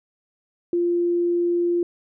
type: tone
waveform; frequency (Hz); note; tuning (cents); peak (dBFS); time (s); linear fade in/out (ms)
sine; 347.1; F4; -11; -18; 0.73-1.83; 2
effects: none